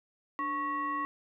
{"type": "tone with frequency modulation", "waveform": "sine", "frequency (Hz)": 1106, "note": "C#6", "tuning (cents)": -4, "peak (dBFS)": -30, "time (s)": [0.39, 1.05], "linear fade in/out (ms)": 0, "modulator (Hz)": 811, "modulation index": 0.71, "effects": []}